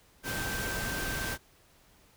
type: tone in noise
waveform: sine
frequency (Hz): 1561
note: G6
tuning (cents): -8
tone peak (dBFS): -36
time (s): 0.23-1.38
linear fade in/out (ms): 50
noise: pink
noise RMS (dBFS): -35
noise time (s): 0.23-1.38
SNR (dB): -4
effects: pink hiss -62 dBFS RMS until 2.16 s